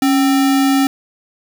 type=tone with sample-and-hold; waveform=sine; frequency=274.8 Hz; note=C#4; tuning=15 cents flat; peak=-10 dBFS; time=0.02-0.87 s; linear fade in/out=2 ms; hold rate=1050 Hz; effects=none